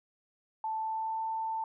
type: tone with pitch glide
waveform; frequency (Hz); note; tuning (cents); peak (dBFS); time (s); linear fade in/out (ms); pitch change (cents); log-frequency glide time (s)
sine; 880 to 890.2; A5 to A5; 0 to +20; -31; 0.64-1.64; 2; +20; 0.78-1.22
effects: none